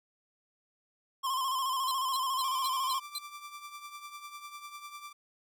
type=tone with vibrato; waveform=square; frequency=1055 Hz; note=C6; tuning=14 cents sharp; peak=-30 dBFS; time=1.23-3 s; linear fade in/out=20 ms; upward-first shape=square; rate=14 Hz; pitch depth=48 cents each way
type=tone bursts; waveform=sawtooth; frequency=4065 Hz; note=B7; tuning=49 cents sharp; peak=-31 dBFS; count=6; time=1.88-3.184 s; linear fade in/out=2 ms; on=34 ms; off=220 ms
type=tone with tremolo; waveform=sawtooth; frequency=1174.7 Hz; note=D6; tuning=in tune; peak=-37 dBFS; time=2.43-5.13 s; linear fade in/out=10 ms; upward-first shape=triangle; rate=10 Hz; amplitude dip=70%
effects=none